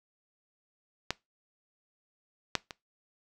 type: clicks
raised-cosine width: 0.2 ms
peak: -11 / -8 / -22 dBFS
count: 3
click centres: 1.106 / 2.553 / 2.708 s
effects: noise-tail reverb RT60 0.2 s tail -21 dB re dry